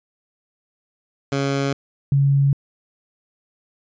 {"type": "tone pair in turn", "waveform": ["15% pulse", "sine"], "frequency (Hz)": [138.59, 139.27], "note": ["C#3", "C#3"], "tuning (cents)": [0, 8], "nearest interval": "unison", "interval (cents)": 8, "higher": "second", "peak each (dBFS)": -13, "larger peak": "neither", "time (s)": [[1.32, 1.73], [2.12, 2.53]], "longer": "neither", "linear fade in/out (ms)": 2, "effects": ["resampled to 16000 Hz"]}